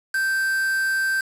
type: tone with quantisation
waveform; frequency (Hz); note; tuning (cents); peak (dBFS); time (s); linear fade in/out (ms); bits
triangle; 1563; G6; -6; -18; 0.14-1.21; 5; 5
effects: low-pass 12000 Hz 12 dB/octave